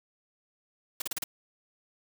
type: noise bursts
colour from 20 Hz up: white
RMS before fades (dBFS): -32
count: 5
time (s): 1-1.24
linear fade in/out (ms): 5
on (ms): 20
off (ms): 35
effects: none